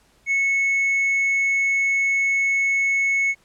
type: tone with tanh clipping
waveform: sine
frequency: 2200 Hz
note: C#7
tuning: 14 cents flat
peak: -18 dBFS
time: 0.26-3.35 s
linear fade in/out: 50 ms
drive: 2 dB
effects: pink hiss -59 dBFS RMS until 3.44 s + low-pass 11000 Hz 12 dB/octave